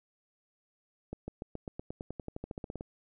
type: accelerating click train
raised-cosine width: 2 ms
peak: -25 dBFS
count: 19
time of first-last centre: 1.13-2.809 s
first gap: 150 ms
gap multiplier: 0.94
effects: none